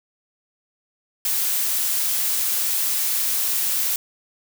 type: noise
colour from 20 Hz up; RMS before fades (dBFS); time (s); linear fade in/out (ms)
blue; -22; 1.25-3.96; 2
effects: none